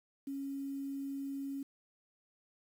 sine tone with quantisation, 275.7 Hz, C#4, 9 cents flat, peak -37 dBFS, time 0.27-1.63 s, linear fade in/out 5 ms, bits 10, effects none

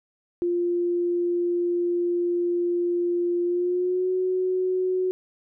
sine tone with pitch glide, 349.2 to 369.8 Hz, F4 to F#4, 0 to -1 cents, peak -21 dBFS, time 0.42-5.11 s, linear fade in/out 0 ms, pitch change +99 cents, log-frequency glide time 3.44-4.1 s, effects none

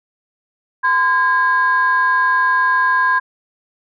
sine tone pair together, 1024.9 / 1627 Hz, C6 / G#6, -36 / -36 cents, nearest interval minor sixth, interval 800 cents, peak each -14 dBFS, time 0.83-3.2 s, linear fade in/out 20 ms, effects tanh soft clip ceiling -5 dBFS

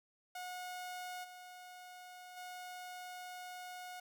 sawtooth tone with level steps, 726 Hz, F#5, 33 cents flat, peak -39 / -47 / -42 dBFS, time 0.35-4 s, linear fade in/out 5 ms, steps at 1.23 / 2.36 s, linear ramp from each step 20 ms, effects none

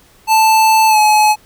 square tone with pitch glide, 880 to 851.5 Hz, A5 to G#5, 0 to +43 cents, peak -8 dBFS, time 0.27-1.36 s, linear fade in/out 50 ms, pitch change -57 cents, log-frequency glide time 0.88-0.98 s, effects pink hiss -48 dBFS RMS until 1.45 s

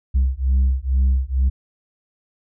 sine beating tone pair, 64.5 / 66.7 Hz, C2 / C2, -24 / +34 cents, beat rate 2.2 Hz, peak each -16 dBFS, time 0.14-1.5 s, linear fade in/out 20 ms, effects tanh soft clip ceiling -12 dBFS

